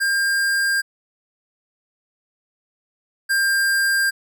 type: tone pair in turn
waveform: square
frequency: 1602 / 1596 Hz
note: G6 / G6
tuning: +37 / +31 cents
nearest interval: unison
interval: 6 cents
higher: first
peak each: -18 / -17 dBFS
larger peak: second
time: 0-0.82 / 3.29-4.11 s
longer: neither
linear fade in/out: 20 ms
effects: none